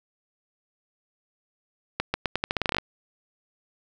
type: accelerating click train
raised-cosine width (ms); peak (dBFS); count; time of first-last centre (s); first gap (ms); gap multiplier
0.3; -8; 14; 2-2.784; 140; 0.84
effects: none